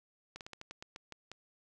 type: slowing click train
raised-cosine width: 0.2 ms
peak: -28 dBFS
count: 10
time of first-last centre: 0.36-1.316 s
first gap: 48 ms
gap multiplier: 1.19
effects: none